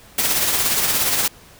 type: noise with tremolo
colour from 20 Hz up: white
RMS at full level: -17 dBFS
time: 0.18-1.28 s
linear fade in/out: 5 ms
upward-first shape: triangle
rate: 17 Hz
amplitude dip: 45%
effects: pink hiss -46 dBFS RMS until 1.59 s